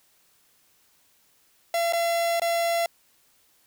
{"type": "tone with dropouts", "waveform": "45% pulse", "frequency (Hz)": 679, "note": "F5", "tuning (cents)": -49, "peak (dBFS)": -22, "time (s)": [1.74, 2.86], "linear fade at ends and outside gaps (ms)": 2, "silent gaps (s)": [[1.925, 1.933], [2.398, 2.418]], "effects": ["white hiss -63 dBFS RMS until 3.66 s"]}